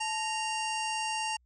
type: harmonic tone with a mistuned harmonic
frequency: 928 Hz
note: A#5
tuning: 8 cents flat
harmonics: 1 / 2 / 3 / 5 / 6 / 7 / 8 / 9 / 10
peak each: -33 / -43 / -35 / -43 / -42 / -47 / -49 / -44 / -49 dBFS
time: 0-1.37 s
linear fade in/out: 10 ms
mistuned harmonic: 1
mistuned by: -100 cents
effects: added 61 Hz sine -64 dBFS peak until 1.45 s